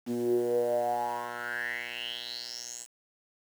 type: tone with band-pass filter sweep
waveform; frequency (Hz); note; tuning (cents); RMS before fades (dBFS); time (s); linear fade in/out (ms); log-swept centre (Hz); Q
10% pulse; 120; B2; -49; -32; 0.06-2.87; 50; 260 to 7900; 7.5
effects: 8-bit